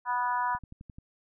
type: harmonic tone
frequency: 245.8 Hz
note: B3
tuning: 8 cents flat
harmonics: 3 / 4 / 5 / 6 / 7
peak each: -37 / -27 / -38 / -36 / -41 dBFS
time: 0.05-0.59 s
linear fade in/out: 50 ms
type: click train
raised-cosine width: 5 ms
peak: -33 dBFS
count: 6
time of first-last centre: 0.55-0.985 s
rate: 11.5 Hz
effects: none